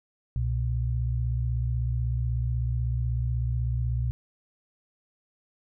sine tone pair together, 64.4 / 120.59 Hz, C2 / B2, -27 / -41 cents, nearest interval major seventh, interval 1086 cents, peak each -27 dBFS, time 0.36-4.11 s, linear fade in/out 0 ms, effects none

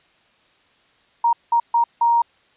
sine tone bursts at uneven times, 937 Hz, A#5, 9 cents sharp, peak -13 dBFS, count 4, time 1.24-1.33 / 1.52-1.6 / 1.74-1.84 / 2.01-2.22 s, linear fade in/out 5 ms, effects white hiss -58 dBFS RMS until 2.56 s + resampled to 8000 Hz

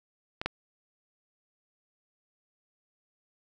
clicks, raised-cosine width 0.3 ms, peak -17 / -12 dBFS, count 2, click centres 0.415 / 0.46 s, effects none

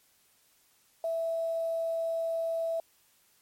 sine tone with quantisation, 659.3 Hz, E5, in tune, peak -28 dBFS, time 1.04-2.8 s, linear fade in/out 2 ms, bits 9, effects white hiss -66 dBFS RMS until 3.41 s + MP3 64 kbps

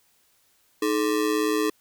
square ring-modulated tone, 370 Hz, F#4, in tune, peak -19 dBFS, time 0.82-1.7 s, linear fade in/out 5 ms, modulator 58.7 Hz, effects white hiss -64 dBFS RMS until 1.8 s

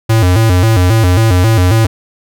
square tone with vibrato, 100.6 Hz, G2, 45 cents sharp, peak -7 dBFS, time 0.09-1.87 s, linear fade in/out 10 ms, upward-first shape square, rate 3.7 Hz, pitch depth 190 cents each way, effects none

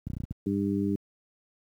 clicks, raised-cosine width 5 ms, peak -20 dBFS, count 7, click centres 0.07 / 0.102 / 0.135 / 0.168 / 0.203 / 0.237 / 0.31 s
harmonic tone, 99.6 Hz, G2, 28 cents sharp, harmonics 1 / 2 / 3 / 4, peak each -34 / -28 / -29 / -34 dBFS, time 0.46-0.96 s, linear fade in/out 5 ms
effects high-pass 60 Hz 12 dB/octave + 10-bit

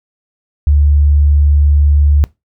sine tone, 72.8 Hz, D2, 15 cents flat, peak -6 dBFS, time 0.67-2.24 s, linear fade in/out 0 ms, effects noise-tail reverb RT60 0.2 s tail -21 dB re dry

